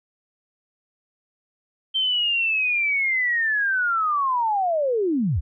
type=linear sweep; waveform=sine; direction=down; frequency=3136 to 56.3 Hz; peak=-19 dBFS; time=1.94-5.41 s; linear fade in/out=20 ms; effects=none